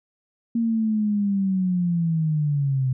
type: linear sweep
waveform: sine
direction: down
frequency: 233.1 to 127.4 Hz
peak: -19 dBFS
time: 0.55-2.93 s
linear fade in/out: 5 ms
effects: none